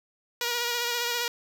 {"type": "tone with vibrato", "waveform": "5% pulse", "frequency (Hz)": 477.8, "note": "A#4", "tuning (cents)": 43, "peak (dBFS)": -15, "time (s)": [0.41, 1.28], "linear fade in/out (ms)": 2, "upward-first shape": "sine", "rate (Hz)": 15, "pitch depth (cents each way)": 28, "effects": []}